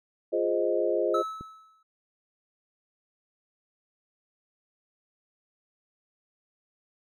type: chord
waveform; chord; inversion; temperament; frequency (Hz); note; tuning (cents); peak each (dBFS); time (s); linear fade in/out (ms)
sine; F minor seventh; none; equal; 349.2 / 415.3 / 523.3 / 622.3; F4 / Ab4 / C5 / Eb5; 0 / 0 / 0 / 0; -29; 0.32-1.23; 20
type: tone with exponential decay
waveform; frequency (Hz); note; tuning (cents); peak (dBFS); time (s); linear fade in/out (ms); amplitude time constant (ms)
triangle; 1300; E6; -24; -23; 1.14-1.83; 5; 150
type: click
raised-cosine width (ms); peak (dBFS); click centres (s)
3; -28; 1.41
effects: none